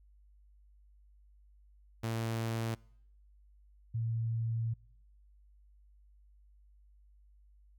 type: tone pair in turn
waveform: sawtooth / sine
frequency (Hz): 113.6 / 114.02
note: A#2 / A#2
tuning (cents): -44 / -38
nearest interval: unison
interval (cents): 6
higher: second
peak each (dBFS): -29 / -31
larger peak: first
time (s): 2.03-2.75 / 3.94-4.74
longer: second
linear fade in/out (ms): 10
effects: noise-tail reverb RT60 0.7 s tail -25 dB re dry + added 50 Hz sine -59 dBFS peak until 7.78 s